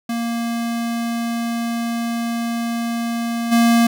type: tone with level steps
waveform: square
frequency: 233.1 Hz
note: A#3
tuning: in tune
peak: -21 / -12 dBFS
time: 0.09-3.87 s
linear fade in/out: 5 ms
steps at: 3.51 s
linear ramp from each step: 20 ms
effects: none